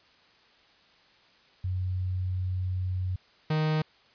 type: tone pair in turn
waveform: sine / 45% pulse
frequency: 92.1 / 155.26 Hz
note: F#2 / D#3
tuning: -7 / -3 cents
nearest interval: major sixth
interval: 904 cents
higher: second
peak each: -27 / -24 dBFS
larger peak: second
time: 1.64-3.16 / 3.5-3.82 s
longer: first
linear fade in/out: 5 ms
effects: white hiss -60 dBFS RMS until 4.14 s + resampled to 11025 Hz